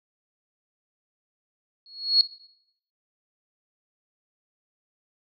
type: tone with exponential growth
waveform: sine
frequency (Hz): 4330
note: C#8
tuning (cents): -41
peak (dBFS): -11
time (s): 1.86-2.21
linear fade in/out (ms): 1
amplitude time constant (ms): 76
effects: noise-tail reverb RT60 0.7 s tail -19 dB re dry